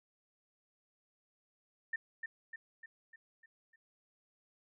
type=tone with echo; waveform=sine; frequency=1804 Hz; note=A6; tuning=43 cents sharp; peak=-33 dBFS; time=1.93-1.96 s; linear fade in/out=5 ms; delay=300 ms; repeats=6; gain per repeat=-5 dB; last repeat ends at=3.76 s; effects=none